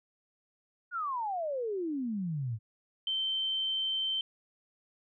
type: exponential sweep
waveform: sine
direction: down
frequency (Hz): 1480 to 104.7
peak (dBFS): -31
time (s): 0.91-2.59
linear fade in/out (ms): 50
type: tone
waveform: sine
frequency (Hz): 3106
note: G7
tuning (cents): -17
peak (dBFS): -29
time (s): 3.07-4.21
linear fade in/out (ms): 2
effects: none